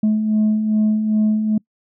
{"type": "beating tone pair", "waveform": "sine", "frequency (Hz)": [212.6, 215.1], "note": ["G#3", "A3"], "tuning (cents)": [41, -39], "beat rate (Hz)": 2.5, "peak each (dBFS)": [-22, -13], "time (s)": [0.03, 1.58], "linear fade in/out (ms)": 5, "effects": ["noise-tail reverb RT60 0.1 s tail -26 dB re dry", "tanh soft clip ceiling -11 dBFS"]}